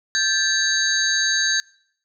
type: tone cluster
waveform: sine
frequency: 1574 / 1733 / 3910 / 4589 / 6430 Hz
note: G6 / A6 / B7 / D8 / G8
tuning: +7 / -27 / -18 / -41 / +43 cents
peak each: -24 dBFS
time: 0.15-1.6 s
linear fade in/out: 0 ms
effects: noise-tail reverb RT60 0.7 s tail -24 dB re dry